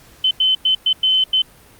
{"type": "tone bursts at uneven times", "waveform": "sine", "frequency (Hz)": 3057, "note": "G7", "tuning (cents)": -44, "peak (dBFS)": -12, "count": 6, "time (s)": [[0.24, 0.31], [0.4, 0.55], [0.65, 0.75], [0.86, 0.93], [1.03, 1.24], [1.33, 1.42]], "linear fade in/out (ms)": 5, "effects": ["pink hiss -47 dBFS RMS until 1.79 s", "Opus 48 kbps"]}